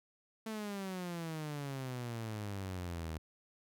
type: exponential sweep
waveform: sawtooth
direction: down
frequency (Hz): 223.4 to 77.8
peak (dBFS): -35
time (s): 0.46-3.18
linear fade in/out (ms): 5
effects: none